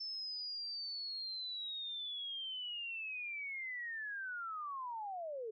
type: linear sweep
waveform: sine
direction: down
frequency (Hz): 5300 to 420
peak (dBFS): -40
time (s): 0-5.51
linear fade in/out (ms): 10
effects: none